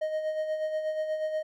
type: tone with tremolo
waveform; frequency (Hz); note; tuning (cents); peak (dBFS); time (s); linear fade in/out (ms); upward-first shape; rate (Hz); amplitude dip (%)
triangle; 622.3; D#5; 0; -24; 0.01-1.43; 10; sine; 8.3; 50
effects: none